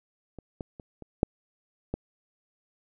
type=clicks; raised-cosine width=2 ms; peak=-28 / -21 / -29 / -29 / -7 / -16 dBFS; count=6; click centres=0.387 / 0.608 / 0.798 / 1.023 / 1.231 / 1.94 s; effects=none